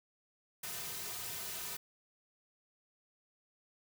white noise with comb filter, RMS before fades -42 dBFS, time 0.63-1.77 s, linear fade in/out 5 ms, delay 3.6 ms, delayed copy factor -1, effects none

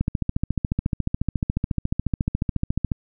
click train, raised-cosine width 5 ms, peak -9 dBFS, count 42, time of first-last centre 0.01-2.918 s, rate 14.1 Hz, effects none

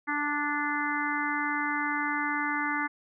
harmonic tone with a mistuned harmonic, 293.7 Hz, D4, in tune, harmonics 1 / 3 / 4 / 5 / 6 / 7, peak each -34 / -34 / -34 / -34 / -34 / -34 dBFS, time 0.07-2.88 s, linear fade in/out 20 ms, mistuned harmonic 6, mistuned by -16 cents, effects none

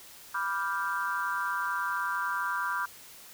sine chord, G dominant seventh, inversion first, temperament equal with one note detuned, 983.8 / 1174.7 / 1396.9 / 1568 Hz, B5 / D6 / F6 / G6, -7 / 0 / 0 / 0 cents, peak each -34 dBFS, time 0.34-2.86 s, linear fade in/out 10 ms, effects white hiss -50 dBFS RMS until 3.33 s

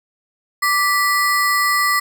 square ring-modulated tone, 1568 Hz, G6, in tune, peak -12 dBFS, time 0.62-2 s, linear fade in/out 10 ms, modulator 401 Hz, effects 8-bit

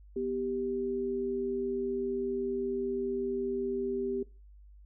sine tone pair together, 246.9 / 392 Hz, B3 / G4, 0 / 0 cents, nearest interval minor sixth, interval 800 cents, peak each -36 / -31 dBFS, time 0.16-4.23 s, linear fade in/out 5 ms, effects noise-tail reverb RT60 0.3 s tail -20 dB re dry + added 50 Hz sine -51 dBFS peak until 4.85 s

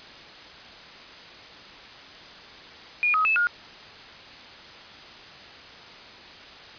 sine tone with pitch steps, 2435 / 1265 / 2614 / 1426 Hz, D#7 / D#6 / E7 / F6, -38 / +28 / -15 / +36 cents, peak -19 dBFS, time 3.03-3.47 s, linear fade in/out 0 ms, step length 110 ms, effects white hiss -44 dBFS RMS until 6.78 s + resampled to 11025 Hz

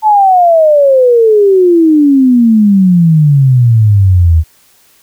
sine exponential sweep, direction down, 880 to 77.78 Hz, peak -3 dBFS, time 0.02-4.44 s, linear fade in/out 50 ms, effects white hiss -47 dBFS RMS until 5.02 s

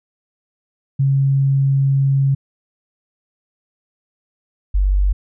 sine tone pair in turn, 136.9 / 48.19 Hz, C#3 / G1, -21 / -29 cents, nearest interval octave + tritone, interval 1808 cents, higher first, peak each -12 / -12 dBFS, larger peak neither, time 0.99-2.35 / 4.74-5.13 s, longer first, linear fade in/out 10 ms, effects none

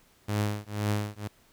sawtooth tone with tremolo, 104.4 Hz, G#2, 10 cents sharp, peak -20 dBFS, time 0.28-1.28 s, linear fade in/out 10 ms, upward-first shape triangle, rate 2 Hz, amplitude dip 100%, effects pink hiss -62 dBFS RMS until 1.52 s

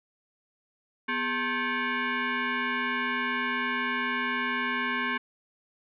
sine tone with frequency modulation, 246.9 Hz, B3, in tune, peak -26 dBFS, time 1.08-5.18 s, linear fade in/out 10 ms, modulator 657 Hz, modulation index 3.4, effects none

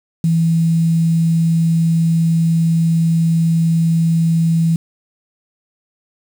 sine tone with quantisation, 164.81 Hz, E3, in tune, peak -11 dBFS, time 0.24-4.76 s, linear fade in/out 2 ms, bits 6, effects none

